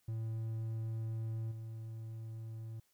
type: tone with level steps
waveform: triangle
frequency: 112 Hz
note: A2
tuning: 31 cents sharp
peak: -34 / -40 dBFS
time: 0.08-2.8 s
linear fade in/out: 5 ms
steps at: 1.51 s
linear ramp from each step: 10 ms
effects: white hiss -75 dBFS RMS until 2.93 s